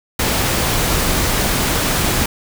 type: noise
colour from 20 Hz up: pink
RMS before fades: -17 dBFS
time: 0.19-2.26 s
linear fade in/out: 5 ms
effects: none

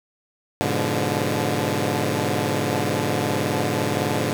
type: chord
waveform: 10% pulse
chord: G# diminished seventh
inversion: none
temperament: equal with one note detuned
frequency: 103.83 / 123.47 / 144.89 / 174.61 Hz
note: G#2 / B2 / D3 / F3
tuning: 0 / 0 / -23 / 0 cents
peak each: -17 / -19 / -17 / -22 dBFS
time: 0.61-4.33 s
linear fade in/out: 0 ms
effects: none

